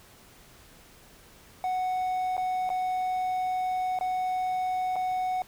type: tone with dropouts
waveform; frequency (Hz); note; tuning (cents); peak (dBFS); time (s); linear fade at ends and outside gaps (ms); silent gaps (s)
triangle; 740; F#5; 0; -24; 1.64-5.42; 1; 2.368-2.378 / 2.692-2.701 / 3.989-4.01 / 4.958-4.963
effects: pink hiss -54 dBFS RMS until 5.47 s